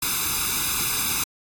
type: noise with comb filter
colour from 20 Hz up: white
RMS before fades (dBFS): -24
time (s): 0.02-1.24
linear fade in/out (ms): 5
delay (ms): 0.8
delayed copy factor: +0.95
effects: AAC 64 kbps